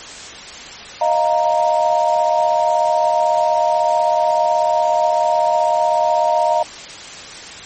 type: chord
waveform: sine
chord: Eb suspended second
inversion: none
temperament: equal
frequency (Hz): 622.3 / 698.5 / 932.3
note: Eb5 / F5 / Bb5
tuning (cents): 0 / 0 / 0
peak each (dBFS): -17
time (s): 1.01-6.63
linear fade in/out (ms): 5
effects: white hiss -33 dBFS RMS until 7.65 s + MP3 32 kbps